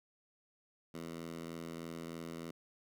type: tone with high-pass filter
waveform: 10% pulse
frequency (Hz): 83.2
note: E2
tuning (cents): +17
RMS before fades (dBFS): -45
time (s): 0.94-2.51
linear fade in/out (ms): 5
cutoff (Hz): 190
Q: 1.4
effects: none